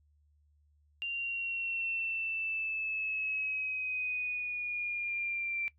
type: linear sweep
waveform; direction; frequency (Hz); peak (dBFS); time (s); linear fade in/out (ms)
sine; down; 2783 to 2349; -32; 1.02-5.68; 0
effects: noise-tail reverb RT60 0.1 s tail -19 dB re dry + added 74 Hz sine -65 dBFS peak until 5.78 s